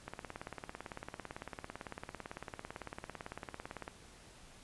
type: click train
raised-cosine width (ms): 0.5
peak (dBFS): -27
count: 69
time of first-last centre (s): 0.08-3.879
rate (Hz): 17.9
effects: pink hiss -58 dBFS RMS until 4.63 s + resampled to 24000 Hz